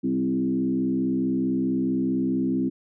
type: tone with frequency modulation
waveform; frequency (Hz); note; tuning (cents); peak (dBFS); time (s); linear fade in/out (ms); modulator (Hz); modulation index
sine; 261.6; C4; 0; -21; 0.03-2.7; 20; 64.6; 1.1
effects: none